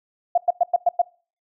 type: tone bursts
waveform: sine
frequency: 701 Hz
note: F5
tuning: 6 cents sharp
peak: -13 dBFS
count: 6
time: 0.35-1.018 s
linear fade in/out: 5 ms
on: 28 ms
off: 100 ms
effects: noise-tail reverb RT60 0.4 s tail -24 dB re dry